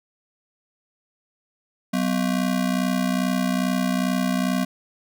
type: ring-modulated tone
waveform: square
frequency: 220 Hz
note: A3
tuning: in tune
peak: -18 dBFS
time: 1.93-4.65 s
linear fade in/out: 10 ms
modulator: 31.2 Hz
effects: none